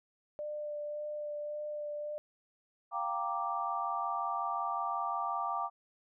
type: tone with vibrato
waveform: sine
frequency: 595 Hz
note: D5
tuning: 22 cents sharp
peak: -36 dBFS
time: 0.39-2.18 s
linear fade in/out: 0 ms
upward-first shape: sine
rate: 1.8 Hz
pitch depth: 12 cents each way
type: chord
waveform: sine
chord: G minor seventh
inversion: third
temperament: equal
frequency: 698.5 / 784 / 932.3 / 1174.7 Hz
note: F5 / G5 / Bb5 / D6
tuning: 0 / 0 / 0 / 0 cents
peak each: -39 / -38 / -39 / -35 dBFS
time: 2.91-5.7 s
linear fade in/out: 50 ms
effects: none